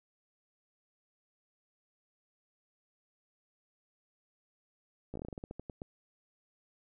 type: slowing click train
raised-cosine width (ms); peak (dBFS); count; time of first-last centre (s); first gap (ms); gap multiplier
2; -28; 14; 5.14-5.819; 15; 1.19
effects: none